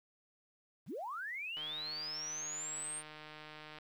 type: linear sweep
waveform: sine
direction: up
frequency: 85.2 to 8870 Hz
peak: -39 dBFS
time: 0.86-3.03 s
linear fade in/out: 50 ms
type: click train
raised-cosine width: 0.3 ms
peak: -34 dBFS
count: 340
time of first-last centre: 1.57-3.786 s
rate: 153 Hz
effects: 11-bit